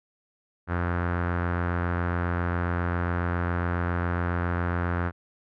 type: tone with low-pass filter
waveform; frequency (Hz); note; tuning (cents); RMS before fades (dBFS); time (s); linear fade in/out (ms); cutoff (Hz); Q
sawtooth; 87.31; F2; 0; -27; 0.67-5.12; 50; 1500; 3.3
effects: none